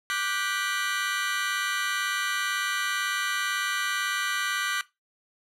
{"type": "chord", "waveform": "sawtooth", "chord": "G major seventh", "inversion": "second", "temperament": "just", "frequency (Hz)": [1176, 1470, 1568, 1960], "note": ["D6", "F#6", "G6", "B6"], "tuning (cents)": [2, -12, 0, -14], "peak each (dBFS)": -28, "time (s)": [0.1, 4.81], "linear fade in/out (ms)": 0, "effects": ["noise-tail reverb RT60 0.2 s tail -17 dB re dry", "low-pass 9000 Hz 12 dB/octave"]}